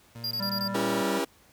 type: tone with vibrato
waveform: 30% pulse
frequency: 116.1 Hz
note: A#2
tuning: 7 cents flat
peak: -37 dBFS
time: 0.15-1.02 s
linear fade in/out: 5 ms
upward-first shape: sine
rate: 4.1 Hz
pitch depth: 8 cents each way
type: tone bursts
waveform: square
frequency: 4800 Hz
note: D8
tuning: 37 cents sharp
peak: -29 dBFS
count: 5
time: 0.24-0.678 s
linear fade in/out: 2 ms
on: 70 ms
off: 22 ms
type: harmonic tone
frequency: 196.1 Hz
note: G3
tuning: 1 cent sharp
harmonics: 1 / 3 / 5 / 7 / 9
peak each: -32 / -39 / -38 / -40 / -44 dBFS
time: 0.39-1.2 s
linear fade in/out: 20 ms
type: chord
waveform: sawtooth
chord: C# diminished seventh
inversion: none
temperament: just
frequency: 277.2 / 332.6 / 399.1 / 479 Hz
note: C#4 / E4 / G4 / Bb4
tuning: 0 / +16 / +31 / +47 cents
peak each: -28 dBFS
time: 0.74-1.25 s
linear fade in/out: 10 ms
effects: pink hiss -59 dBFS RMS until 1.52 s + high-pass 60 Hz 12 dB/octave